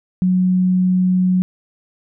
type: tone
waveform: sine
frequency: 183.6 Hz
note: F#3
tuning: 13 cents flat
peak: -12 dBFS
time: 0.22-1.42 s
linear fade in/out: 0 ms
effects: none